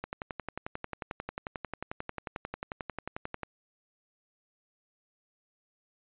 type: click train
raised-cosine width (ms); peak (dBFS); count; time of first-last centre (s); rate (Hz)
0.5; -20; 39; 0.04-3.433; 11.2
effects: resampled to 8000 Hz